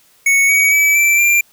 square tone with pitch steps, 2217 / 2256 / 2295 / 2335 / 2376 Hz, C#7 / C#7 / D7 / D7 / D7, 0 / +30 / -40 / -11 / +20 cents, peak -10 dBFS, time 0.26-1.41 s, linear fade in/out 5 ms, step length 230 ms, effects white hiss -52 dBFS RMS until 1.52 s

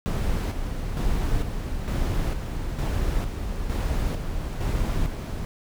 brown noise with tremolo, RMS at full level -24 dBFS, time 0.06-5.45 s, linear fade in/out 0 ms, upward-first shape square, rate 1.1 Hz, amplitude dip 45%, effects none

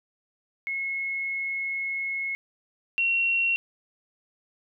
sine tone pair in turn, 2176 / 2734 Hz, C#7 / F7, -33 / -37 cents, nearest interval major third, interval 396 cents, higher second, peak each -27 / -21 dBFS, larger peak second, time 0.67-2.35 / 2.98-3.56 s, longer first, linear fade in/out 0 ms, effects none

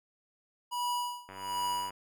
square tone with tremolo, 974 Hz, B5, 24 cents flat, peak -30 dBFS, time 0.71-1.91 s, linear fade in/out 20 ms, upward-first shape sine, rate 1.3 Hz, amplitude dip 95%
click train, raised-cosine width 0.5 ms, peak -31 dBFS, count 60, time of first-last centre 1.29-1.905 s, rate 95.9 Hz
effects none

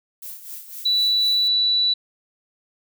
violet noise with tremolo, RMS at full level -34 dBFS, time 0.22-1.48 s, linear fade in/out 5 ms, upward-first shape sine, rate 4 Hz, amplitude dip 65%
sine tone, 3951 Hz, B7, in tune, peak -16 dBFS, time 0.85-1.94 s, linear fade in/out 10 ms
effects none

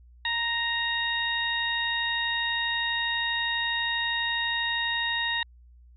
harmonic tone, 932.3 Hz, A#5, in tune, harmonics 1 / 2 / 3 / 4, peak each -34 / -28 / -35 / -30 dBFS, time 0.25-5.43 s, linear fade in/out 2 ms, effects added 60 Hz sine -50 dBFS peak until 5.96 s

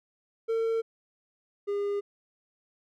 triangle tone pair in turn, 452.8 / 405.5 Hz, A4 / G#4, +50 / -41 cents, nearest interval major second, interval 191 cents, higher first, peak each -23 / -25 dBFS, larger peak first, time 0.48-0.82 / 1.67-2.01 s, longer neither, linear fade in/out 20 ms, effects none

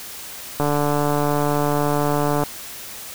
click train, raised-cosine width 1 ms, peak -7 dBFS, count 269, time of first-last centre 0.6-2.436 s, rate 146 Hz, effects white hiss -35 dBFS RMS until 3.14 s

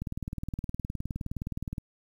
click train, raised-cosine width 5 ms, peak -21 dBFS, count 35, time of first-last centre 0.02-1.782 s, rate 19.3 Hz, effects 9-bit

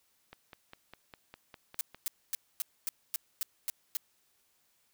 click train, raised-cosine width 0.3 ms, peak -31 dBFS, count 9, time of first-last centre 0.33-1.946 s, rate 4.95 Hz
blue noise bursts, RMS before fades -33 dBFS, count 9, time 1.79-3.97 s, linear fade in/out 0 ms, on 20 ms, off 250 ms
effects white hiss -72 dBFS RMS until 4.93 s

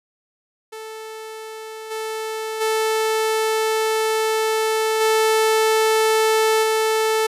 sawtooth tone with level steps, 439.5 Hz, A4, 2 cents flat, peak -28 / -21 / -14 / -11 / -13 dBFS, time 0.72-7.27 s, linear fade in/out 10 ms, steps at 1.9 / 2.6 / 5 / 6.62 s, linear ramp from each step 20 ms, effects resampled to 32000 Hz

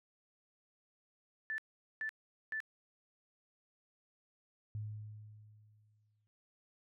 sine tone bursts, 1757 Hz, A6, 3 cents flat, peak -36 dBFS, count 3, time 1.5-2.603 s, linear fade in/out 0 ms, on 81 ms, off 430 ms
sine tone with exponential decay, 106.4 Hz, G#2, 42 cents sharp, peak -37 dBFS, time 4.75-6.27 s, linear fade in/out 0 ms, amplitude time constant 330 ms
effects none

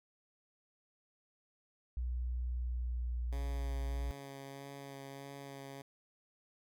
sine tone with pitch glide, 61.2 to 59.87 Hz, B1 to A#1, -15 to +47 cents, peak -34 dBFS, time 1.97-4.11 s, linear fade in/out 0 ms, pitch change -38 cents, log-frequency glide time 2.5-3.29 s
10% pulse tone with vibrato, 138.5 Hz, C#3, 1 cent flat, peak -38 dBFS, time 3.32-5.82 s, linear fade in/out 5 ms, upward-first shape sine, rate 1.6 Hz, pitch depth 17 cents each way
effects none

